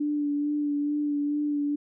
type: tone with vibrato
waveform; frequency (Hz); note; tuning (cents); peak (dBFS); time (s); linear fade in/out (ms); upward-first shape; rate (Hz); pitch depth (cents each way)
sine; 292.5; D4; -7; -24; 0-1.76; 10; sine; 2.3; 21
effects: none